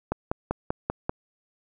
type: click train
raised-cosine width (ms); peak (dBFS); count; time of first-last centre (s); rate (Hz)
1; -11; 6; 0.12-1.095; 5.13
effects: none